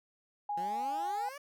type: tone with pitch glide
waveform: sine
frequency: 825 to 818.8 Hz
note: G#5 to G#5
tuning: -12 to -25 cents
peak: -32 dBFS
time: 0.49-1.29 s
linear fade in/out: 5 ms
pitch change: -13 cents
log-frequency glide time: 0.75-0.95 s
type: exponential sweep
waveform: 15% pulse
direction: up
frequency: 170 to 588 Hz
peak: -37 dBFS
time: 0.57-1.38 s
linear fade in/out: 5 ms
effects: none